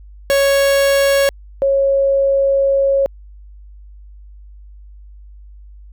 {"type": "tone pair in turn", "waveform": ["45% pulse", "sine"], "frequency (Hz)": [554.4, 549], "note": ["C#5", "C#5"], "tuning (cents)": [0, -17], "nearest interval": "unison", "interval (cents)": 17, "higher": "first", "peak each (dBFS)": -11, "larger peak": "neither", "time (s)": [[0.3, 1.29], [1.62, 3.06]], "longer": "second", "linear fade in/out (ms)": 0, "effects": ["added 50 Hz sine -36 dBFS peak until 5.92 s"]}